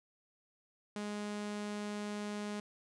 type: tone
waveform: sawtooth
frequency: 207.7 Hz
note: G#3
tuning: in tune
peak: -34 dBFS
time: 0.96-2.6 s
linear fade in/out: 2 ms
effects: resampled to 22050 Hz